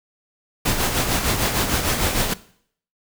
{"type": "noise with tremolo", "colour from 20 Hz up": "pink", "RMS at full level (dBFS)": -19, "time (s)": [0.65, 2.34], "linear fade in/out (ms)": 10, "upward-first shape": "sine", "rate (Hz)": 6.6, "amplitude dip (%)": 50, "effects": ["noise-tail reverb RT60 0.6 s tail -18 dB re dry"]}